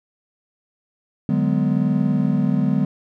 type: chord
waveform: triangle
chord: G# half-diminished seventh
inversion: second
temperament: just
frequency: 149.51 / 186.89 / 207.7 / 249.2 Hz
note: D3 / F#3 / G#3 / B3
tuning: +31 / +18 / 0 / +16 cents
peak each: -20 dBFS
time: 1.29-2.85 s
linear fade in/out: 2 ms
effects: none